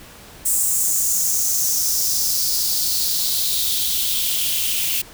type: noise with high-pass filter sweep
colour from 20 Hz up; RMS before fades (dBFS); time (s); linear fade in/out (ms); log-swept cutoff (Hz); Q
blue; -20; 0.45-5.02; 10; 8000 to 2700; 3.6
effects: pink hiss -42 dBFS RMS until 5.13 s